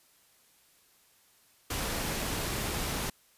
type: noise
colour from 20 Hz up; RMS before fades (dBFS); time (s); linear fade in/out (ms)
pink; -33; 1.7-3.1; 5
effects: white hiss -64 dBFS RMS until 3.37 s + resampled to 32000 Hz